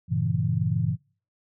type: chord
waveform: sine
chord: G diminished seventh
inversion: none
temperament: equal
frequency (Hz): 98 / 116.54 / 138.59 / 164.81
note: G2 / Bb2 / Db3 / Fb3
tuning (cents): 0 / 0 / 0 / 0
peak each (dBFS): -29 / -27 / -28 / -27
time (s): 0.08-0.97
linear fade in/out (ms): 50
effects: noise-tail reverb RT60 0.4 s tail -23 dB re dry